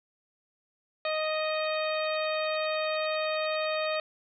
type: harmonic tone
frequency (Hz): 622.3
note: D#5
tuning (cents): 0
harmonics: 1 / 2 / 3 / 4 / 5 / 6 / 7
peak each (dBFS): -29 / -35 / -39 / -36 / -45 / -40 / -42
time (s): 1.05-4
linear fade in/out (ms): 2
effects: none